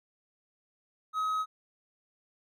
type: tone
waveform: triangle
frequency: 1271 Hz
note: D#6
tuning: 36 cents sharp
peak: -26 dBFS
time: 1.13-1.46 s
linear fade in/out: 50 ms
effects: none